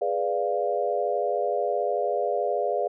sine chord, G# diminished seventh, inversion none, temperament equal, 415.3 / 493.9 / 587.3 / 698.5 Hz, G#4 / B4 / D5 / F5, 0 / 0 / 0 / 0 cents, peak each -29 / -29 / -28 / -28 dBFS, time 0.01-2.88 s, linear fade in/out 10 ms, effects none

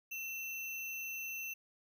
sine tone with sample-and-hold, 2686 Hz, E7, 32 cents sharp, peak -39 dBFS, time 0.11-1.54 s, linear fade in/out 10 ms, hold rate 8820 Hz, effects none

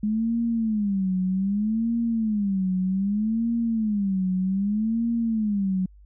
sine tone with vibrato, 207.7 Hz, G#3, in tune, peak -21 dBFS, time 0.03-5.86 s, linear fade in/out 5 ms, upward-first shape sine, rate 0.64 Hz, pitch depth 200 cents each way, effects added 50 Hz sine -47 dBFS peak until 6.05 s

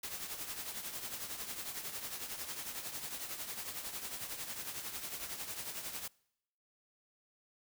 white noise with tremolo, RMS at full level -40 dBFS, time 0.03-6.08 s, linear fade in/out 5 ms, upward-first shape triangle, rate 11 Hz, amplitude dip 65%, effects noise-tail reverb RT60 0.8 s tail -25 dB re dry

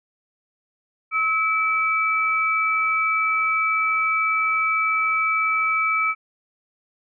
sine tone pair together, 1294.8 / 2307 Hz, E6 / D7, -31 / -31 cents, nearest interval minor seventh, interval 1000 cents, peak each -21 dBFS, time 1.11-6.15 s, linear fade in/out 50 ms, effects none

